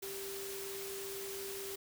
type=tone in noise; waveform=sine; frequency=392.6 Hz; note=G4; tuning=3 cents sharp; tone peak=-43 dBFS; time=0.02-1.76 s; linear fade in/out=10 ms; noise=white; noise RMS=-45 dBFS; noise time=0.02-1.76 s; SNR=-1 dB; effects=none